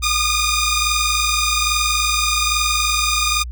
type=tone pair together; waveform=10% pulse; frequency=1210 / 1231.2 Hz; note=D#6 / D#6; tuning=-49 / -19 cents; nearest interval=unison; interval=30 cents; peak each=-11 dBFS; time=0.02-3.44 s; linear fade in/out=20 ms; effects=added 60 Hz sine -26 dBFS peak until 3.51 s